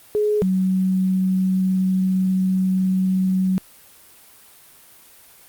sine tone pair in turn, 420.8 / 187.45 Hz, G#4 / F#3, +23 / +23 cents, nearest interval octave + major second, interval 1400 cents, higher first, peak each -16 dBFS, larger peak neither, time 0.15-0.42 / 0.42-3.58 s, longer second, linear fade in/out 0 ms, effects white hiss -48 dBFS RMS until 5.48 s + Opus 32 kbps

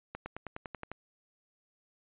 accelerating click train, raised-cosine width 0.5 ms, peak -24 dBFS, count 9, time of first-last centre 0.15-0.916 s, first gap 110 ms, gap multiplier 0.96, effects resampled to 8000 Hz

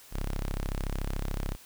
sawtooth tone, 33.68 Hz, C#1, 49 cents flat, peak -26 dBFS, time 0.11-1.57 s, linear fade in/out 50 ms, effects white hiss -53 dBFS RMS until 1.65 s

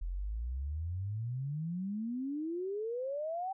sine exponential sweep, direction up, 41.2 to 784 Hz, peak -34 dBFS, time 0.01-3.53 s, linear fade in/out 10 ms, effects none

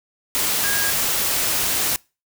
sine tone in noise, 1636 Hz, G#6, 26 cents flat, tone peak -24 dBFS, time 0.64-0.9 s, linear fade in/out 0 ms, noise white, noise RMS -21 dBFS, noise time 0.35-1.96 s, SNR -6 dB, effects noise-tail reverb RT60 0.3 s tail -25 dB re dry

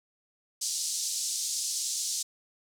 white band-pass noise, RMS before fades -32 dBFS, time 0.61-2.23 s, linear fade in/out 10 ms, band 4600 to 8200 Hz, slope 24 dB/octave, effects none

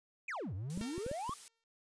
triangle exponential two-way sweep, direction down then up, 2637 to 87.31 to 1209 Hz, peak -36 dBFS, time 0.28-1.34 s, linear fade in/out 5 ms, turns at 0.54 s
blue noise, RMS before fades -49 dBFS, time 0.7-1.48 s, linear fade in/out 0 ms
clicks, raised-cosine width 3 ms, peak -29 dBFS, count 6, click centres 0.775 / 0.812 / 0.98 / 1.064 / 1.114 / 1.294 s
5% pulse tone with exponential decay, 456.5 Hz, A#4, 36 cents flat, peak -33 dBFS, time 0.81-1.64 s, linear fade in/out 1 ms, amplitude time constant 180 ms
effects resampled to 22050 Hz

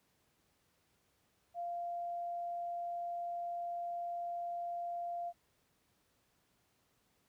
sine tone, 694 Hz, F5, 11 cents flat, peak -37 dBFS, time 1.54-5.33 s, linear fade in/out 50 ms, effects pink hiss -75 dBFS RMS until 7.28 s + high-pass 60 Hz 12 dB/octave

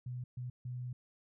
sine tone bursts at uneven times, 124.4 Hz, B2, 13 cents sharp, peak -38 dBFS, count 3, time 0.06-0.24 / 0.37-0.5 / 0.65-0.93 s, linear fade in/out 5 ms, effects none

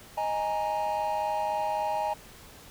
triangle chord, D# suspended fourth, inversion none, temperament just, 622.3 / 829.7 / 933.4 Hz, D#5 / G#5 / A#5, 0 / -2 / +2 cents, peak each -30 / -27 / -30 dBFS, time 0.17-2.14 s, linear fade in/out 10 ms, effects tanh soft clip ceiling -17 dBFS + pink hiss -50 dBFS RMS until 2.7 s

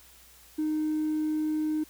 sine tone with hard clipping, 308.5 Hz, D#4, 15 cents flat, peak -26 dBFS, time 0.58-1.84 s, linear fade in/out 10 ms, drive 1 dB, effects added 60 Hz sine -61 dBFS peak until 1.89 s + white hiss -55 dBFS RMS until 1.89 s

